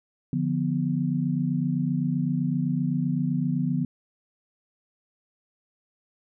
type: chord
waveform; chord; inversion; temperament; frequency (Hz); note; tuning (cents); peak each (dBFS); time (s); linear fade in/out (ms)
sine; B diminished; first; equal; 146.83 / 174.61 / 246.9; D3 / F3 / B3; 0 / 0 / 0; -27; 0.33-3.85; 2
effects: none